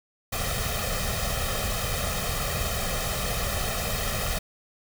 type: noise with comb filter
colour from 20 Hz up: pink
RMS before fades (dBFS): -28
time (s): 0.32-4.39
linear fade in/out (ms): 10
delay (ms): 1.6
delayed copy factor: +0.85
effects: none